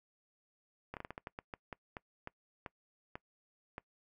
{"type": "slowing click train", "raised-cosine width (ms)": 0.5, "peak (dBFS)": -27, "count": 15, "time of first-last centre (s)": [0.94, 3.781], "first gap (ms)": 28, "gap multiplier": 1.27, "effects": ["noise-tail reverb RT60 0.1 s tail -23 dB re dry"]}